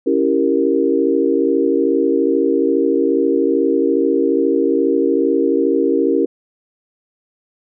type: chord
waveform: sine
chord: C# diminished seventh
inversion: none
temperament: equal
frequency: 277.2 / 329.6 / 392 / 466.2 Hz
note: C#4 / E4 / G4 / Bb4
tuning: 0 / 0 / 0 / 0 cents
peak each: -18 dBFS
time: 0.06-6.26 s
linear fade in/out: 10 ms
effects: none